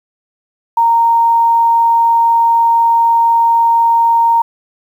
sine tone, 926 Hz, A#5, 12 cents flat, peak -7 dBFS, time 0.77-4.42 s, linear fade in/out 5 ms, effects 7-bit

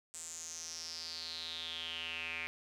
square tone with band-pass filter sweep, 82.41 Hz, E2, in tune, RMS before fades -43 dBFS, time 0.14-2.47 s, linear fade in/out 0 ms, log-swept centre 7800 to 2300 Hz, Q 7, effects none

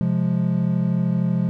triangle chord, F minor, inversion second, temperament equal, 130.81 / 174.61 / 207.7 Hz, C3 / F3 / Ab3, 0 / 0 / 0 cents, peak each -22 / -18 / -23 dBFS, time 0.01-1.49 s, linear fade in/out 0 ms, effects none

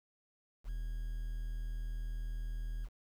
triangle tone with quantisation, 40 Hz, D#1, 49 cents sharp, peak -34 dBFS, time 0.64-2.89 s, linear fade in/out 50 ms, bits 10, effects none

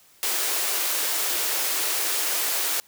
white high-pass noise, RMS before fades -25 dBFS, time 0.23-2.8 s, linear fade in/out 0 ms, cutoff 310 Hz, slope 48 dB/octave, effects white hiss -56 dBFS RMS until 2.87 s

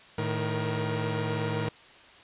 sawtooth tone cluster, 109.6 / 154.9 / 472.6 Hz, A2 / D#3 / A#4, -6 / -7 / +24 cents, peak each -27 / -29 / -29 dBFS, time 0.18-1.69 s, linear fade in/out 5 ms, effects white hiss -52 dBFS RMS until 2.23 s + resampled to 8000 Hz

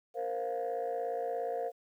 sine chord, Bb suspended second, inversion none, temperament equal with one note detuned, 466.2 / 523.3 / 700.9 Hz, Bb4 / C5 / F5, 0 / 0 / +6 cents, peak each -35 / -36 / -35 dBFS, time 0.14-1.72 s, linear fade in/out 50 ms, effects tanh soft clip ceiling -27 dBFS + 11-bit

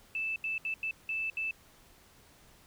sine tone bursts at uneven times, 2637 Hz, E7, in tune, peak -31 dBFS, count 6, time 0.15-0.36 / 0.44-0.58 / 0.65-0.74 / 0.83-0.91 / 1.09-1.3 / 1.37-1.51 s, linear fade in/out 2 ms, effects pink hiss -60 dBFS RMS until 2.66 s

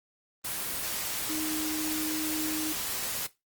sine tone in noise, 311.1 Hz, D#4, in tune, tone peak -32 dBFS, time 1.29-2.73 s, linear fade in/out 10 ms, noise white, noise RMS -33 dBFS, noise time 0.44-3.27 s, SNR -2 dB, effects noise-tail reverb RT60 0.2 s tail -17 dB re dry + Opus 24 kbps

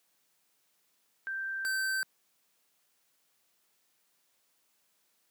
sine / square tone pair in turn, 1568 / 1550 Hz, G6 / G6, 0 / -20 cents, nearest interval unison, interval 20 cents, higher first, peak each -33 / -30 dBFS, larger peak second, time 1.27-1.65 / 1.65-2.03 s, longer neither, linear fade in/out 0 ms, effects white hiss -73 dBFS RMS until 5.3 s + high-pass 150 Hz 12 dB/octave

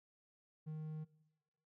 triangle tone, 155.4 Hz, D#3, 2 cents flat, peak -40 dBFS, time 0.66-1.05 s, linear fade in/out 20 ms, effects noise-tail reverb RT60 0.9 s tail -20 dB re dry

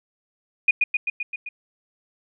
sine tone with echo, 2456 Hz, D#7, 23 cents flat, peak -12 dBFS, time 0.68-0.71 s, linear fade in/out 5 ms, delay 130 ms, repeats 6, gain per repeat -3 dB, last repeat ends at 1.49 s, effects none

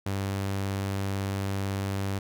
sawtooth tone, 98 Hz, G2, in tune, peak -24 dBFS, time 0.06-2.19 s, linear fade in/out 5 ms, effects none

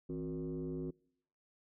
sine tone with frequency modulation, 262.5 Hz, C4, 6 cents sharp, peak -36 dBFS, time 0.09-0.91 s, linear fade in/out 10 ms, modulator 101 Hz, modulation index 1.4, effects noise-tail reverb RT60 0.7 s tail -26 dB re dry + tanh soft clip ceiling -33 dBFS

